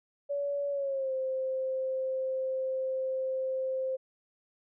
sine tone with pitch glide, 568 to 523.9 Hz, C#5 to C5, +42 to +2 cents, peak -29 dBFS, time 0.29-3.97 s, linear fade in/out 20 ms, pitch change -140 cents, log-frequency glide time 0.7-1.13 s, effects none

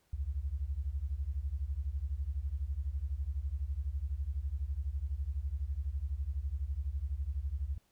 sine beating tone pair, 63.7 / 75.7 Hz, C2 / D#2, -46 / -47 cents, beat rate 12 Hz, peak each -36 / -36 dBFS, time 0.13-7.78 s, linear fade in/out 5 ms, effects pink hiss -73 dBFS RMS until 7.91 s

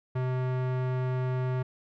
square tone with low-pass filter, 127.9 Hz, C3, 39 cents flat, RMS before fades -29 dBFS, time 0.15-1.63 s, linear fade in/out 10 ms, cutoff 1700 Hz, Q 0.7, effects none

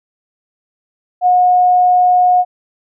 sine tone, 724 Hz, F#5, 38 cents flat, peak -7 dBFS, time 1.21-2.45 s, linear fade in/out 50 ms, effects none

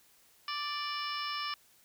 harmonic tone, 587 Hz, D5, 1 cent flat, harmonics 2 / 3 / 4 / 5 / 6 / 7 / 8 / 9, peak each -37 / -44 / -43 / -42 / -48 / -49 / -49 / -41 dBFS, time 0.48-1.54 s, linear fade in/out 2 ms, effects white hiss -64 dBFS RMS until 1.84 s

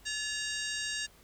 harmonic tone with a mistuned harmonic, 933 Hz, A#5, 1 cent sharp, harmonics 2 / 3 / 4 / 5 / 6 / 7 / 8 / 9, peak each -38 / -40 / -41 / -42 / -43 / -43 / -44 / -45 dBFS, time 0.05-1.07 s, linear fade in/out 20 ms, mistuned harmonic 2, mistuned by -140 cents, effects added 50 Hz sine -60 dBFS peak until 1.23 s + pink hiss -60 dBFS RMS until 1.23 s

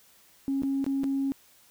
sine tone with dropouts, 273.1 Hz, C#4, 26 cents flat, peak -24 dBFS, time 0.48-1.32 s, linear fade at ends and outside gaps 0 ms, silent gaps 0.621-0.634 / 0.843-0.864 / 1.035-1.041 s, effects tanh soft clip ceiling -20 dBFS + white hiss -59 dBFS RMS until 1.7 s

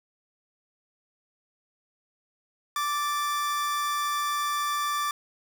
45% pulse tone pair together, 1170.9 / 1760 Hz, D6 / A6, -6 / 0 cents, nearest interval perfect fifth, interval 706 cents, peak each -26 / -36 dBFS, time 2.76-5.11 s, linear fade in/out 2 ms, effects none

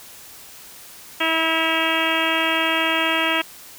harmonic tone with a mistuned harmonic, 324.1 Hz, E4, 29 cents flat, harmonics 1 / 2 / 3 / 4 / 5 / 6 / 7 / 8 / 9 / 10, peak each -27 / -27 / -27 / -27 / -27 / -27 / -27 / -27 / -27 / -27 dBFS, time 1.2-3.42 s, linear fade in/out 10 ms, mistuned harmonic 9, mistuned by -57 cents, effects white hiss -42 dBFS RMS until 3.78 s

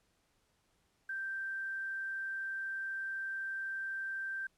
sine tone with quantisation, 1568 Hz, G6, in tune, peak -36 dBFS, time 1.09-4.47 s, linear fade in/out 5 ms, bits 11, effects pink hiss -75 dBFS RMS until 4.57 s + low-pass 11000 Hz 12 dB/octave

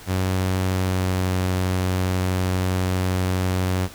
sawtooth tone with pitch glide, 93.4 to 92.38 Hz, F#2 to F#2, +17 to -2 cents, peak -16 dBFS, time 0.06-3.89 s, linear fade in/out 50 ms, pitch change -19 cents, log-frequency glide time 0.67-1.32 s, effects pink hiss -42 dBFS RMS until 3.94 s

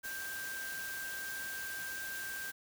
sine tone in noise, 1578 Hz, G6, 11 cents sharp, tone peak -40 dBFS, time 0.03-2.52 s, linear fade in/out 20 ms, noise white, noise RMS -45 dBFS, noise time 0.03-2.52 s, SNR +2 dB, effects none

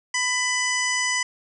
harmonic tone with a mistuned harmonic, 997 Hz, B5, 16 cents sharp, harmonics 1 / 2 / 3 / 5 / 6 / 7 / 8 / 9, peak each -30 / -24 / -31 / -31 / -29 / -35 / -35 / -37 dBFS, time 0.14-1.23 s, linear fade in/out 5 ms, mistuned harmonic 8, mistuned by -39 cents, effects none

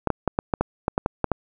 clicks, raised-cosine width 1 ms, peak -6 dBFS, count 11, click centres 0.073 / 0.103 / 0.277 / 0.389 / 0.538 / 0.61 / 0.881 / 0.979 / 1.061 / 1.243 / 1.317 s, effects none

